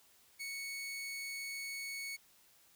sawtooth tone, 2217 Hz, C#7, in tune, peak -37 dBFS, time 0.39-2.17 s, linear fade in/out 20 ms, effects white hiss -66 dBFS RMS until 2.75 s

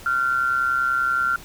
sine tone pair together, 1384 / 1514.4 Hz, F6 / F#6, -16 / +40 cents, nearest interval major second, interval 156 cents, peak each -19 / -27 dBFS, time 0.06-1.36 s, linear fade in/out 2 ms, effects pink hiss -43 dBFS RMS until 1.44 s

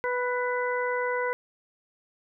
harmonic tone with a mistuned harmonic, 493.9 Hz, B4, in tune, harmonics 1 / 2 / 3 / 4, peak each -28 / -31 / -33 / -34 dBFS, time 0.04-1.33 s, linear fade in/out 0 ms, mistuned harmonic 4, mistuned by +20 cents, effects none

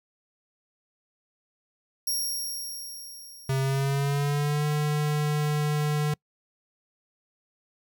15% pulse tone with exponential decay, 5588 Hz, F8, in tune, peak -19 dBFS, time 2.07-4.74 s, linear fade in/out 5 ms, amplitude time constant 580 ms
square tone with pitch glide, 134 to 149.54 Hz, C3 to D3, +42 to +32 cents, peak -24 dBFS, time 3.49-6.14 s, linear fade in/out 5 ms, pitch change +190 cents, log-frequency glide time 3.6-4.66 s
effects noise-tail reverb RT60 0.1 s tail -26 dB re dry

